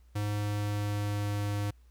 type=tone with pitch glide; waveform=square; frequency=103.83 to 102.58 Hz; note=G#2 to G#2; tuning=0 to -21 cents; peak=-30 dBFS; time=0.15-1.71 s; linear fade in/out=10 ms; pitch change=-21 cents; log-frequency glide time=0.32-1.54 s; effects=added 60 Hz sine -55 dBFS peak until 1.9 s + pink hiss -72 dBFS RMS until 1.9 s